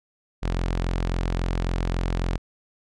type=tone; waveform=sawtooth; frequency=43.65 Hz; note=F1; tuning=in tune; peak=-19 dBFS; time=0.42-2.38 s; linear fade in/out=20 ms; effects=low-pass 6000 Hz 12 dB/octave